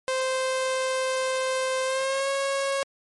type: tone with pitch glide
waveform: sawtooth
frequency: 521 to 549.1 Hz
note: C5 to C#5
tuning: -7 to -17 cents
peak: -20 dBFS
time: 0.08-2.83 s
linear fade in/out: 0 ms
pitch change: +90 cents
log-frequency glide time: 1.84-2.29 s
effects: MP3 48 kbps